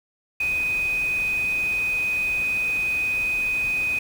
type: tone in noise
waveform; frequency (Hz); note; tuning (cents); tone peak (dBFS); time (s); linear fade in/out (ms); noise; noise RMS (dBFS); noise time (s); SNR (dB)
sine; 2501; D#7; +8; -21; 0.4-3.99; 5; pink; -39; 0.4-3.99; +15
effects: none